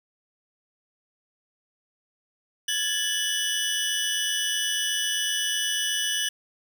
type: tone cluster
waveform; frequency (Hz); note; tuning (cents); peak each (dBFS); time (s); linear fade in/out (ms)
25% pulse; 1664 / 1752 / 2969; G#6 / A6 / F#7; +3 / -8 / +5; -29 / -29 / -22; 2.68-6.29; 5
effects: none